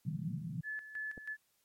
white band-pass noise, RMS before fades -39 dBFS, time 0.05-0.61 s, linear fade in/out 5 ms, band 130 to 180 Hz, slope 48 dB/octave
sine tone with tremolo, 1727 Hz, A6, 33 cents flat, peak -37 dBFS, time 0.63-1.37 s, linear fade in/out 50 ms, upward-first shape square, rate 3.1 Hz, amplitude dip 70%
clicks, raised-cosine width 2 ms, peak -45 / -35 dBFS, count 2, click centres 1.174 / 1.178 s
effects white hiss -75 dBFS RMS until 1.64 s + MP3 64 kbps

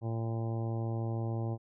harmonic tone, 113.8 Hz, A#2, 41 cents flat, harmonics 1 / 2 / 3 / 4 / 5 / 6 / 7 / 8 / 9, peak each -32 / -42 / -41 / -47 / -46 / -50 / -47 / -56 / -56 dBFS, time 0.01-1.58 s, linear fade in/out 50 ms, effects none

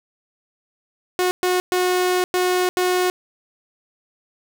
sawtooth tone bursts at uneven times, 363.6 Hz, F#4, 30 cents flat, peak -13 dBFS, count 5, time 1.19-1.31 / 1.43-1.6 / 1.72-2.24 / 2.34-2.69 / 2.77-3.1 s, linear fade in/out 0 ms, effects none

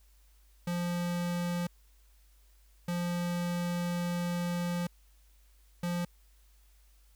square tone bursts at uneven times, 174.6 Hz, F3, in tune, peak -31 dBFS, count 3, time 0.67-1.67 / 2.88-4.87 / 5.83-6.05 s, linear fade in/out 5 ms, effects added 50 Hz sine -59 dBFS peak until 7.15 s + white hiss -69 dBFS RMS until 7.15 s

